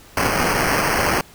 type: noise with sample-and-hold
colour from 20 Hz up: blue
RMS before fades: -19 dBFS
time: 0.17-1.21 s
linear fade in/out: 2 ms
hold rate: 3675 Hz
effects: pink hiss -46 dBFS RMS until 1.34 s